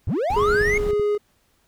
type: linear sweep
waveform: triangle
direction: up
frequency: 55.7 to 2202 Hz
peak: -18 dBFS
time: 0.07-0.78 s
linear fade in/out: 5 ms
type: noise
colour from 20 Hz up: brown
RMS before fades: -29 dBFS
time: 0.3-0.91 s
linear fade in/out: 0 ms
type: tone with tremolo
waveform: triangle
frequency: 415.3 Hz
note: G#4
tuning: in tune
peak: -16 dBFS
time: 0.36-1.18 s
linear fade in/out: 10 ms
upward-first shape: square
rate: 1.9 Hz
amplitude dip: 30%
type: click train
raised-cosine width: 5 ms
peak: -21 dBFS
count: 10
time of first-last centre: 0.42-0.997 s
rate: 15.6 Hz
effects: pink hiss -64 dBFS RMS until 1.67 s